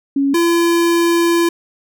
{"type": "tone pair in turn", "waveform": ["sine", "square"], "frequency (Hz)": [277.2, 339.7], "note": ["C#4", "F4"], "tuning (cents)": [0, -48], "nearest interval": "major third", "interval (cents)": 352, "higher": "second", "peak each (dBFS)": -12, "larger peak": "neither", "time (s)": [[0.16, 0.34], [0.34, 1.49]], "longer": "second", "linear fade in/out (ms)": 5, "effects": []}